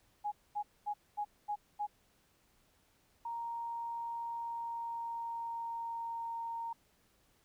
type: tone bursts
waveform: sine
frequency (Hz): 830.6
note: G#5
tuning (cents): 0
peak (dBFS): -33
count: 6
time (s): 0.24-1.87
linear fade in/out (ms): 20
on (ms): 80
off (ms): 230
type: tone with pitch glide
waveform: sine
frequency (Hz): 932 to 923.4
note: A#5 to A#5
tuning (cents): -1 to -17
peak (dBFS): -37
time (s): 3.25-6.73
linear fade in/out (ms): 5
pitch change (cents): -16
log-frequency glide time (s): 4.35-6.33
effects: pink hiss -71 dBFS RMS until 7.44 s